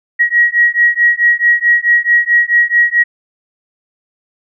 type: beating tone pair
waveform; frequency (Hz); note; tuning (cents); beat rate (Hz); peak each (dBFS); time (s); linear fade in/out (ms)
sine; 1900 / 1904.6; A#6 / A#6; +33 / +37; 4.6; -11; 0.19-3.04; 20
effects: none